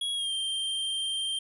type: tone with pitch glide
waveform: square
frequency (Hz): 3322 to 3163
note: G#7 to G7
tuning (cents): 0 to +15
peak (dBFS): -29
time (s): 0.01-1.39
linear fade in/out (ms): 5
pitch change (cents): -85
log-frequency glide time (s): 0.14-0.32
effects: resampled to 24000 Hz